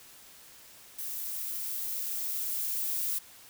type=noise with level ramp; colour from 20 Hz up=violet; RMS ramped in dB=-37 to -31 dBFS; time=0.98-3.19 s; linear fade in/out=10 ms; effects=white hiss -53 dBFS RMS until 3.49 s

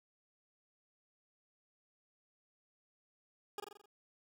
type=tone with echo; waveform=20% pulse; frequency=410.7 Hz; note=G#4; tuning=19 cents flat; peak=-34 dBFS; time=3.58-3.6 s; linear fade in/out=2 ms; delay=43 ms; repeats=6; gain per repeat=-4 dB; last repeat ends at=3.858 s; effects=none

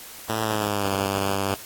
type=tone with pitch glide; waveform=5% pulse; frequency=110.2 to 98.18 Hz; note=A2 to G2; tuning=+3 to +3 cents; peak=-12 dBFS; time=0.29-1.55 s; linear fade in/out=10 ms; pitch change=-200 cents; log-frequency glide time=0.43-0.9 s; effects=white hiss -41 dBFS RMS until 1.65 s + AAC 64 kbps

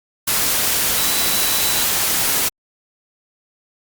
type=tone in noise; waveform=sine; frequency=3951 Hz; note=B7; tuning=in tune; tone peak=-26 dBFS; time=0.97-1.84 s; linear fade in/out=10 ms; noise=white; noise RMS=-18 dBFS; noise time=0.27-2.49 s; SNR=-11 dB; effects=Opus 48 kbps

